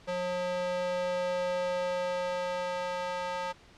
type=tone with high-pass filter sweep; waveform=square; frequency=179.6 Hz; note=F3; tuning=49 cents sharp; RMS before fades=-32 dBFS; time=0.07-3.53 s; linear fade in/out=20 ms; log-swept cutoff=410 to 740 Hz; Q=2.5; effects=pink hiss -56 dBFS RMS until 3.77 s + low-pass 5000 Hz 12 dB/octave